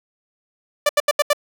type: tone bursts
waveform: sawtooth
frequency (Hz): 587.3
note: D5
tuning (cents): 0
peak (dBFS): -9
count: 5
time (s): 0.86-1.332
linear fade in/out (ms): 5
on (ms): 32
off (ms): 78
effects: none